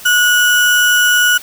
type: tone with sample-and-hold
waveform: sine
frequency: 1459 Hz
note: F#6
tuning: 25 cents flat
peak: -8 dBFS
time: 0.05-1.38 s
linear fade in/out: 10 ms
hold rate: 4410 Hz
effects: white hiss -34 dBFS RMS until 1.42 s